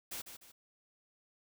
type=noise with echo; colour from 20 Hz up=white; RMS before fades=-42 dBFS; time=0.11-0.22 s; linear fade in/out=10 ms; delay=150 ms; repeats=2; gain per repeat=-8 dB; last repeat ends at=0.52 s; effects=none